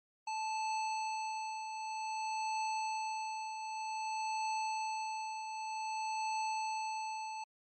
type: tone with tremolo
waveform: square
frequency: 875 Hz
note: A5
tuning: 10 cents flat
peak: -34 dBFS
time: 0.27-7.44 s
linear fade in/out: 5 ms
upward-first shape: triangle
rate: 0.53 Hz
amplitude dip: 55%
effects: MP3 32 kbps